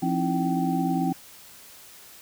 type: tone cluster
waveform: sine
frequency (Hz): 172.9 / 265.7 / 314.9 / 332.8 / 771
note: F3 / C4 / D#4 / E4 / G5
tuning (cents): -17 / +27 / +21 / +17 / -29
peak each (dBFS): -27 / -26 / -31 / -33 / -29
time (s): 0.02-1.13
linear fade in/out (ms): 10
effects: white hiss -48 dBFS RMS until 2.21 s